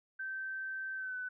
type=tone with pitch glide; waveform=sine; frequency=1551 to 1502.5 Hz; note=G6 to F#6; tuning=-19 to +26 cents; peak=-37 dBFS; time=0.19-1.29 s; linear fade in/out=10 ms; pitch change=-55 cents; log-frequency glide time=0.95-1.17 s; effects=none